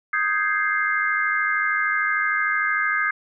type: chord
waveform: sine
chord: Ab major seventh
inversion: second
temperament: equal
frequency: 1244.5 / 1568 / 1661.2 / 2093 Hz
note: Eb6 / G6 / Ab6 / C7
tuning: 0 / 0 / 0 / 0 cents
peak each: -25 dBFS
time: 0.13-3.11 s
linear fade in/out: 5 ms
effects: none